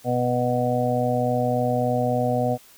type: harmonic tone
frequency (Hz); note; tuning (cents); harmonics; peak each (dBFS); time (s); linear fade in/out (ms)
123.47; B2; 0; 1 / 2 / 4 / 5 / 6; -26 / -26 / -26 / -26 / -26; 0.04-2.58; 50
effects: white hiss -51 dBFS RMS until 2.77 s